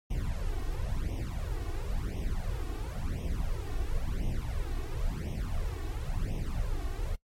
brown noise with flanger, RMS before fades -32 dBFS, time 0.1-7.16 s, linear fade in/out 10 ms, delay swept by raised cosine 0.33 to 2.73 ms, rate 0.96 Hz, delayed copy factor +0.95, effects noise-tail reverb RT60 0.1 s tail -21 dB re dry + MP3 64 kbps

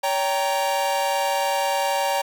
45% pulse chord, G diminished, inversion second, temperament equal with one note detuned, 565.4 / 784 / 932.3 Hz, Db5 / G5 / Bb5, +34 / 0 / 0 cents, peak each -25 dBFS, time 0.03-2.22 s, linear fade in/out 10 ms, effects none

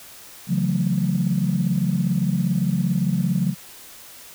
sine tone cluster, 139.5 / 166.9 / 184.5 / 219.5 Hz, C#3 / E3 / F#3 / A3, +11 / +22 / -5 / -4 cents, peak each -24 / -24 / -21 / -27 dBFS, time 0.47-3.55 s, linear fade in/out 50 ms, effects tanh soft clip ceiling -9 dBFS + white hiss -43 dBFS RMS until 4.34 s

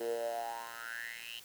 10% pulse tone with high-pass filter sweep, 116.3 Hz, A#2, 4 cents flat, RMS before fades -40 dBFS, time 0-1.4 s, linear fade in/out 10 ms, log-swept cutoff 400 to 3100 Hz, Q 8.1, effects white hiss -55 dBFS RMS until 1.44 s

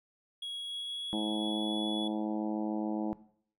triangle tone with pitch glide, 3322 to 3398 Hz, G#7 to G#7, 0 to +39 cents, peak -35 dBFS, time 0.42-2.08 s, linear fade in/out 5 ms, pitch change +39 cents, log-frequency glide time 0.55-1.81 s
harmonic tone, 107 Hz, A2, 48 cents flat, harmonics 2 / 3 / 4 / 5 / 6 / 7 / 8 / 9, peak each -34 / -34 / -47 / -43 / -45 / -44 / -45 / -53 dBFS, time 1.13-3.13 s, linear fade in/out 0 ms
effects noise-tail reverb RT60 0.6 s tail -18 dB re dry

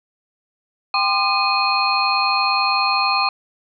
sine tone cluster, 791 / 1037 / 1208 / 2494 / 4236 Hz, G5 / C6 / D6 / D#7 / C8, +15 / -16 / +48 / +3 / +21 cents, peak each -22 dBFS, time 0.94-3.29 s, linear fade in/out 2 ms, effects none

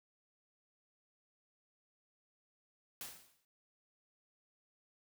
white noise with exponential decay, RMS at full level -43 dBFS, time 3.01-3.45 s, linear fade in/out 1 ms, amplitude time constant 94 ms, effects none

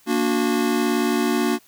square chord, Bb augmented, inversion none, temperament just, 233.1 / 291.4 / 364.2 Hz, Bb3 / D4 / F#4, 0 / -13 / -27 cents, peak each -23 / -24 / -24 dBFS, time 0.06-1.59 s, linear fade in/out 50 ms, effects white hiss -55 dBFS RMS until 1.67 s

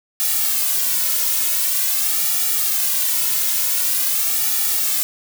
blue noise with flanger, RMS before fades -19 dBFS, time 0.2-5.03 s, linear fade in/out 0 ms, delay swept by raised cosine 1.9 to 2.58 ms, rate 0.46 Hz, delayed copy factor -0.95, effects none

